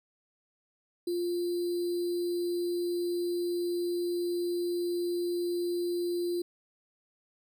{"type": "tone with sample-and-hold", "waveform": "sine", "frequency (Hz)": 349.2, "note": "F4", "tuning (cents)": 0, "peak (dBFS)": -28, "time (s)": [1.07, 6.42], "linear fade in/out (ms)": 5, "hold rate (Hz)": 4410, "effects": []}